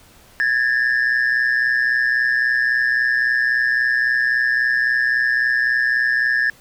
sine tone pair together, 1661.2 / 1784.9 Hz, G#6 / A6, 0 / +24 cents, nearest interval minor second, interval 124 cents, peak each -16 dBFS, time 0.4-6.5 s, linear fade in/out 0 ms, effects tanh soft clip ceiling -12 dBFS + pink hiss -49 dBFS RMS until 6.6 s

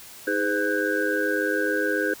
sine tone cluster, 315.1 / 411.7 / 510 / 1501 / 1608 Hz, D#4 / G#4 / C5 / F#6 / G6, +22 / -15 / -44 / +24 / +44 cents, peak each -28 dBFS, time 0.27-2.14 s, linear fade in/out 5 ms, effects white hiss -44 dBFS RMS until 2.2 s

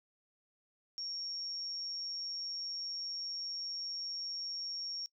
sine tone with amplitude modulation, 5540 Hz, F8, 15 cents flat, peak -35 dBFS, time 0.98-5.06 s, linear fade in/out 0 ms, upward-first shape sine, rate 175 Hz, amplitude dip 60%, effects noise-tail reverb RT60 0.1 s tail -22 dB re dry

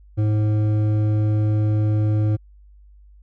sine tone with hard clipping, 106.6 Hz, G#2, 46 cents sharp, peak -18 dBFS, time 0.17-2.37 s, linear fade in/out 20 ms, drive 9 dB, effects added 50 Hz sine -45 dBFS peak until 3.22 s

